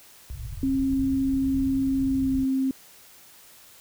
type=low-pass noise; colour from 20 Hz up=pink; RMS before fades=-35 dBFS; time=0.3-2.45 s; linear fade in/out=0 ms; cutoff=140 Hz; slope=96 dB/octave
type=tone with pitch glide; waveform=sine; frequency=268.4 to 265.3 Hz; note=C4 to C4; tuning=+44 to +24 cents; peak=-21 dBFS; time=0.63-2.71 s; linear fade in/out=2 ms; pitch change=-20 cents; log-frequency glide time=2.02-2.33 s
effects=white hiss -51 dBFS RMS until 3.8 s

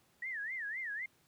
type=tone with vibrato; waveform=sine; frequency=1865 Hz; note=A#6; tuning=in tune; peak=-37 dBFS; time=0.22-1.06 s; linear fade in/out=5 ms; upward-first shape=sine; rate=3.9 Hz; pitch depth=220 cents each way; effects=pink hiss -70 dBFS RMS until 1.27 s + high-pass 80 Hz 12 dB/octave

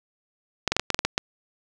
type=clicks; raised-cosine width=0.2 ms; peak=-4 dBFS; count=9; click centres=0.677 / 0.72 / 0.766 / 0.796 / 0.903 / 0.945 / 0.991 / 1.05 / 1.179 s; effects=none

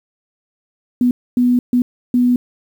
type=tone bursts at uneven times; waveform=sine; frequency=246.1 Hz; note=B3; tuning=6 cents flat; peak=-10 dBFS; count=4; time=1.01-1.11 / 1.37-1.59 / 1.73-1.82 / 2.14-2.36 s; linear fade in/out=2 ms; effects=7-bit

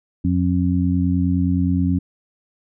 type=harmonic tone; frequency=89.5 Hz; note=F2; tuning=43 cents sharp; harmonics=1 / 2 / 3; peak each=-20 / -20 / -20 dBFS; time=0.24-1.99 s; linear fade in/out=10 ms; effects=none

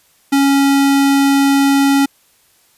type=tone; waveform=square; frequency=277.2 Hz; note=C#4; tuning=in tune; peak=-10 dBFS; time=0.32-2.06 s; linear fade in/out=10 ms; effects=white hiss -54 dBFS RMS until 2.77 s + resampled to 32000 Hz

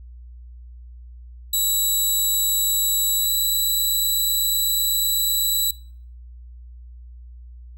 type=tone with pitch glide; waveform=5% pulse; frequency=3911 to 3934 Hz; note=B7 to B7; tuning=-18 to -7 cents; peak=-12 dBFS; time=1.53-5.71 s; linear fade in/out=5 ms; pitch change=+11 cents; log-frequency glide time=3.16-3.28 s; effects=noise-tail reverb RT60 0.5 s tail -21 dB re dry + added 60 Hz sine -38 dBFS peak until 7.77 s

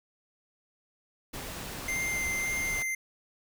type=noise; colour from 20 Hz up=pink; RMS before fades=-39 dBFS; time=1.33-2.83 s; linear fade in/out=10 ms
type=tone with vibrato; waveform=square; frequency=2093 Hz; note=C7; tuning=in tune; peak=-30 dBFS; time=1.88-2.95 s; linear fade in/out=5 ms; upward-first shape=sine; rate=1.8 Hz; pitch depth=9 cents each way
effects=none

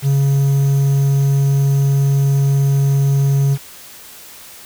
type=tone with quantisation; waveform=triangle; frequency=138.59 Hz; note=C#3; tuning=in tune; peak=-9 dBFS; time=0.02-3.58 s; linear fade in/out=50 ms; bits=6; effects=white hiss -38 dBFS RMS until 4.65 s

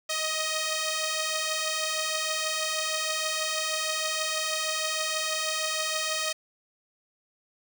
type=beating tone pair; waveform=5% pulse; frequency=622.3 / 628.6 Hz; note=D#5 / D#5; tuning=0 / +18 cents; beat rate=6.3 Hz; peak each=-22 / -17 dBFS; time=0.09-6.33 s; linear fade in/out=10 ms; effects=none

